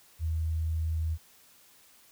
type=tone; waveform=sine; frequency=80.2 Hz; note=E2; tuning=47 cents flat; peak=-27 dBFS; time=0.19-1.18 s; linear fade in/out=50 ms; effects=white hiss -59 dBFS RMS until 2.11 s